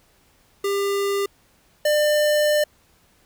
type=tone pair in turn; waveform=square; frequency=399.3 / 598.3 Hz; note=G4 / D5; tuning=+32 / +32 cents; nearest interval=perfect fifth; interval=700 cents; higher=second; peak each=-21 / -17 dBFS; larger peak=second; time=0.64-1.26 / 1.85-2.64 s; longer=second; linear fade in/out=5 ms; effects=pink hiss -59 dBFS RMS until 3.25 s